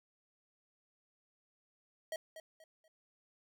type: tone with echo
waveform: square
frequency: 638 Hz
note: D#5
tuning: 43 cents sharp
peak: -38 dBFS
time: 2.12-2.16 s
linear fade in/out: 2 ms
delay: 240 ms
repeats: 3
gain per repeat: -10 dB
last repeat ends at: 2.88 s
effects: none